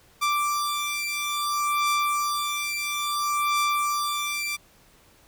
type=beating tone pair; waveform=sawtooth; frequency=1174.7 / 1175.29 Hz; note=D6 / D6; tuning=0 / +1 cents; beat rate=0.59 Hz; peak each=-23 dBFS; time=0.21-4.57 s; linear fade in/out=20 ms; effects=pink hiss -57 dBFS RMS until 5.27 s